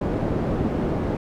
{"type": "low-pass noise", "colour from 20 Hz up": "white", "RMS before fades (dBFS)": -24, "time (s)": [0.01, 1.17], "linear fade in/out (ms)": 5, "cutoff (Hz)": 380, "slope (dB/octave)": 12, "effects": []}